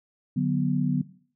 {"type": "chord", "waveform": "sine", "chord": "B minor", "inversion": "first", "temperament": "just", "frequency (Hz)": [148.16, 185.21, 246.9], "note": ["D3", "F#3", "B3"], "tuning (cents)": [16, 2, 0], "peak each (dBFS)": -26, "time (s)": [0.36, 1.02], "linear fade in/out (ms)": 10, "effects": ["noise-tail reverb RT60 0.5 s tail -18 dB re dry"]}